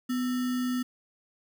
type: tone with sample-and-hold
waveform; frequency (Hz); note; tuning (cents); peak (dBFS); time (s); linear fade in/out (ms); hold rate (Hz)
sine; 250; B3; +21; -26; 0.09-0.83; 10; 1575
effects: none